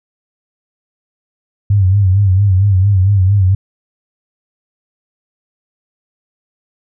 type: tone with vibrato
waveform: sine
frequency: 97.1 Hz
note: G2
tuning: 16 cents flat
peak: -7 dBFS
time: 1.7-3.55 s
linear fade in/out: 5 ms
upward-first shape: sine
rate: 4.4 Hz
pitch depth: 97 cents each way
effects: none